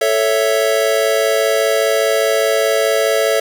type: chord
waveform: square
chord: A major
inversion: none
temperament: equal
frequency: 440 / 554.4 / 659.3 Hz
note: A4 / C#5 / E5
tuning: 0 / 0 / 0 cents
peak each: -18 dBFS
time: 0.01-3.4 s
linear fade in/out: 5 ms
effects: none